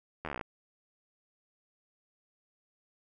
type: slowing click train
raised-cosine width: 0.5 ms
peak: -22 dBFS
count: 12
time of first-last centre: 0.25-0.412 s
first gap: 12 ms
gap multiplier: 1.04
effects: none